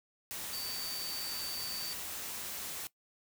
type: tone in noise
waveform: sine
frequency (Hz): 4585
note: D8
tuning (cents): -42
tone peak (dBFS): -39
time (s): 0.53-1.93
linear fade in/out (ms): 0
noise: white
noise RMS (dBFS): -41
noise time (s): 0.31-2.87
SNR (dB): -1
effects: noise-tail reverb RT60 0.1 s tail -19 dB re dry